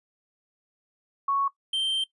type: tone pair in turn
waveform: sine / triangle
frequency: 1108.7 / 3136 Hz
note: C#6 / G7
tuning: 0 / 0 cents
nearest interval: octave + tritone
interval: 1800 cents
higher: second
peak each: -22 dBFS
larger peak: neither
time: 1.28-1.48 / 1.73-2.04 s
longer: second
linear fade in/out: 5 ms
effects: noise-tail reverb RT60 0.1 s tail -17 dB re dry + resampled to 24000 Hz